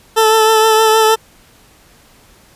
20% pulse tone with vibrato, 440 Hz, A4, in tune, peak -3 dBFS, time 0.16-1.16 s, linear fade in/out 20 ms, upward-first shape triangle, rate 6.4 Hz, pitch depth 27 cents each way, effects pink hiss -47 dBFS RMS until 2.55 s + resampled to 32000 Hz

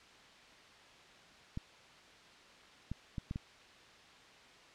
clicks, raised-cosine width 5 ms, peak -26 dBFS, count 5, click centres 1.574 / 2.916 / 3.182 / 3.311 / 3.359 s, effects white hiss -58 dBFS RMS until 4.74 s + low-pass 4000 Hz 12 dB/octave

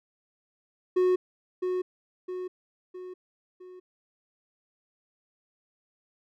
triangle tone with echo, 366 Hz, F#4, 19 cents flat, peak -18 dBFS, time 0.96-1.16 s, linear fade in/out 10 ms, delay 660 ms, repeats 4, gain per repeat -6 dB, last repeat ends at 3.8 s, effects none

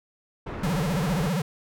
pink low-pass noise, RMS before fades -34 dBFS, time 0.46-1.29 s, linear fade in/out 10 ms, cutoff 1500 Hz, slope 12 dB/octave
square tone with vibrato, 167.4 Hz, E3, 27 cents sharp, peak -24 dBFS, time 0.63-1.42 s, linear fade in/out 5 ms, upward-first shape sine, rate 15 Hz, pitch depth 270 cents each way
effects none

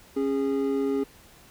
triangle tone pair together, 274.4 / 411.1 Hz, C#4 / G#4, -17 / -18 cents, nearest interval perfect fifth, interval 699 cents, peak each -24 dBFS, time 0.16-1.04 s, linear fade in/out 10 ms, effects pink hiss -53 dBFS RMS until 1.5 s

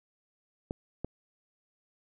clicks, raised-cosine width 2 ms, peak -20 dBFS, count 2, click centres 0.709 / 1.046 s, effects none

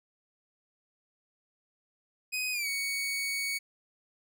sawtooth tone with pitch glide, 2507 to 2233 Hz, D#7 to C#7, +12 to +12 cents, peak -27 dBFS, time 2.32-3.59 s, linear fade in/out 20 ms, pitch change -200 cents, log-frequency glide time 2.52-2.68 s, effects none

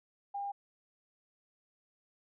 sine tone, 803 Hz, G5, 41 cents sharp, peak -35 dBFS, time 0.34-0.52 s, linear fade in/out 10 ms, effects none

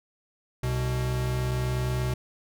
square tone pair together, 64.5 / 125.04 Hz, C2 / B2, -24 / +22 cents, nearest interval major seventh, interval 1146 cents, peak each -32 / -27 dBFS, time 0.63-2.14 s, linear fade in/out 5 ms, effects none

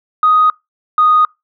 sine tone pair in turn, 1248 / 1240.1 Hz, D#6 / D#6, +5 / -6 cents, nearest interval unison, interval 11 cents, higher first, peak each -6 dBFS, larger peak neither, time 0.23-0.5 / 0.98-1.25 s, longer neither, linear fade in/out 2 ms, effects noise-tail reverb RT60 0.2 s tail -25 dB re dry + tanh soft clip ceiling -2 dBFS

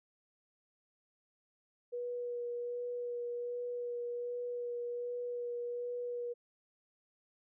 sine tone with vibrato, 483.5 Hz, B4, 37 cents flat, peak -36 dBFS, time 1.92-6.34 s, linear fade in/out 20 ms, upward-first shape sine, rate 1.3 Hz, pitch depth 13 cents each way, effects none

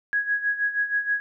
sine tone with tremolo, 1661.2 Hz, G#6, in tune, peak -19 dBFS, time 0.13-1.2 s, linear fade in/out 0 ms, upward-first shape sine, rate 6.3 Hz, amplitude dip 75%, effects none

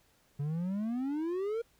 triangle exponential sweep, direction up, 139.5 to 473.8 Hz, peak -29 dBFS, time 0.39-1.62 s, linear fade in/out 10 ms, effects pink hiss -68 dBFS RMS until 1.79 s

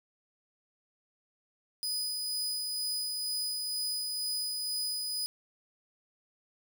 sawtooth tone with tremolo, 4978 Hz, D#8, in tune, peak -28 dBFS, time 1.83-5.26 s, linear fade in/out 0 ms, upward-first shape sine, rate 2.1 Hz, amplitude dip 25%, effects none

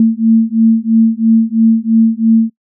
sine beating tone pair, 223.5 / 226.5 Hz, A3 / A#3, +27 / -50 cents, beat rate 3 Hz, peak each -10 dBFS, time 0-2.5 s, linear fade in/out 2 ms, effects noise-tail reverb RT60 0.1 s tail -26 dB re dry

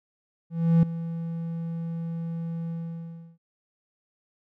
triangle tone with ADSR envelope, 166.3 Hz, E3, 16 cents sharp, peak -12 dBFS, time 0.5-3.38 s, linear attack 330 ms, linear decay 3 ms, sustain -15 dB, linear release 680 ms, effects none

